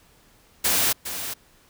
white noise with echo, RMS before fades -21 dBFS, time 0.64-0.93 s, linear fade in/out 10 ms, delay 410 ms, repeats 1, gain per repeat -10 dB, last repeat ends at 1.34 s, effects pink hiss -57 dBFS RMS until 1.69 s

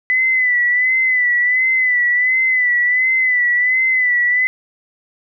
sine tone with vibrato, 2000 Hz, B6, 21 cents sharp, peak -12 dBFS, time 0.1-4.47 s, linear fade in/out 0 ms, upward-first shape sine, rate 1.4 Hz, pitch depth 53 cents each way, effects none

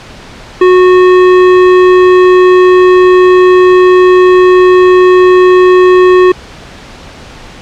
triangle tone with hard clipping, 366.1 Hz, F#4, 18 cents flat, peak -3 dBFS, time 0.61-6.32 s, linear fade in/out 5 ms, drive 17 dB, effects pink hiss -30 dBFS RMS until 7.61 s + low-pass 5000 Hz 12 dB/octave

